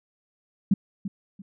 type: tone with echo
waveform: sine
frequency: 196 Hz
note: G3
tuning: in tune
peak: -15 dBFS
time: 0.71-0.74 s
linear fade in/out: 5 ms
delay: 340 ms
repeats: 2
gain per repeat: -12 dB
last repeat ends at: 1.42 s
effects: none